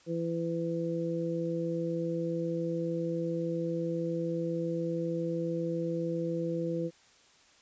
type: harmonic tone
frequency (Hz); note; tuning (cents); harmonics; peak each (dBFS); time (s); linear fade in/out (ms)
167.3; E3; +26; 1 / 2 / 3; -34 / -34 / -34; 0.06-6.91; 50
effects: white hiss -61 dBFS RMS until 7.61 s + resampled to 16000 Hz